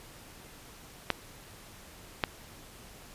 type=clicks; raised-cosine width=0.3 ms; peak=-9 dBFS; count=2; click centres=1.103 / 2.238 s; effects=pink hiss -51 dBFS RMS until 3.14 s + resampled to 32000 Hz